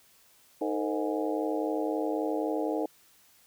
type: harmonic tone with a mistuned harmonic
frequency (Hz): 103.8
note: G#2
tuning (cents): 0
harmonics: 3 / 4 / 5 / 6 / 7 / 8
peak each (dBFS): -31 / -33 / -35 / -37 / -38 / -39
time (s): 0.61-2.86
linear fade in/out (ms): 5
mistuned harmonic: 4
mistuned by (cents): +130
effects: white hiss -61 dBFS RMS until 3.46 s